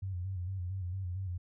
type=tone with vibrato; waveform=sine; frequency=92.3 Hz; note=F#2; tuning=4 cents flat; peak=-34 dBFS; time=0.02-1.38 s; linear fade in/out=10 ms; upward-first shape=square; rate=4.4 Hz; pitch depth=66 cents each way; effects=none